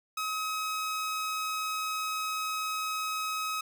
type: tone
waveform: sawtooth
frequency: 1273 Hz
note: D#6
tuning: 39 cents sharp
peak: -27 dBFS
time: 0.17-3.61 s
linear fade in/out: 5 ms
effects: none